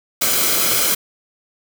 white noise with comb filter, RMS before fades -17 dBFS, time 0.21-0.95 s, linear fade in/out 10 ms, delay 1.1 ms, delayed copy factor -0.55, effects none

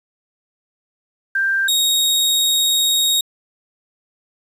sine / sawtooth tone pair in turn, 1580 / 3758 Hz, G6 / A#7, +13 / +13 cents, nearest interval octave + minor third, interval 1500 cents, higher second, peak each -15 / -11 dBFS, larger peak second, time 1.35-1.68 / 1.68-3.21 s, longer second, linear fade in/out 5 ms, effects resampled to 32000 Hz + 8-bit

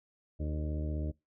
harmonic tone with a mistuned harmonic, 76.2 Hz, D#2, 36 cents flat, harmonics 1 / 2 / 3 / 4 / 5 / 6 / 7 / 8, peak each -33 / -40 / -45 / -42 / -50 / -51 / -52 / -48 dBFS, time 0.39-1.12 s, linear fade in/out 20 ms, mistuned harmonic 6, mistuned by -46 cents, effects noise-tail reverb RT60 0.2 s tail -22 dB re dry

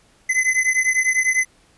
square beating tone pair, 2029 / 2039 Hz, B6 / C7, +46 / -45 cents, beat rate 10 Hz, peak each -20 dBFS, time 0.29-1.45 s, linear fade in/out 10 ms, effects pink hiss -56 dBFS RMS until 1.77 s + resampled to 24000 Hz

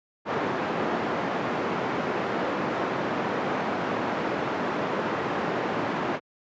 pink band-pass noise, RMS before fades -28 dBFS, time 0.25-6.2 s, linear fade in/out 50 ms, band 220 to 1500 Hz, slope 12 dB/octave, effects high-pass 100 Hz 12 dB/octave + resampled to 16000 Hz

